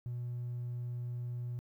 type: tone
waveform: triangle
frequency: 121.5 Hz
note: B2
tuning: 28 cents flat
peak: -33 dBFS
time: 0.06-1.59 s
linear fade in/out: 0 ms
effects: tanh soft clip ceiling -32 dBFS + 12-bit